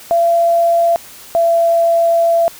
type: tone pair in turn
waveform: sine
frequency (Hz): 679 / 673.1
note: F5 / E5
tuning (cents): -49 / +36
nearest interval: unison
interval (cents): 15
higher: first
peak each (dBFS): -9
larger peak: neither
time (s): 0.11-0.96 / 1.35-2.48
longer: second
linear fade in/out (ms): 0
effects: white hiss -37 dBFS RMS until 2.59 s